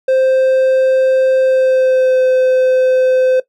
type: tone with pitch glide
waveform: triangle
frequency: 523.3 to 514.6 Hz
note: C5 to C5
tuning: 0 to -29 cents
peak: -7 dBFS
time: 0.08-3.4 s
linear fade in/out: 5 ms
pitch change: -29 cents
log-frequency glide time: 1.39-2.21 s
effects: noise-tail reverb RT60 0.1 s tail -17 dB re dry